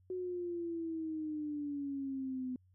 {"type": "exponential sweep", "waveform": "sine", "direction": "down", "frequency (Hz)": [370, 251.7], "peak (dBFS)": -36, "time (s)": [0.1, 2.56], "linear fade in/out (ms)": 2, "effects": ["added 92 Hz sine -64 dBFS peak until 2.74 s"]}